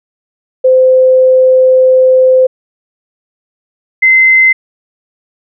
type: tone pair in turn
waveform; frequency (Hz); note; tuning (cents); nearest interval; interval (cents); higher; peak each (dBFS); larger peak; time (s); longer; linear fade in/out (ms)
sine; 516 / 2064; C5 / C7; -24 / -24; 2 octaves; 2400; second; -3; neither; 0.64-2.47 / 4.02-4.53; first; 10
effects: none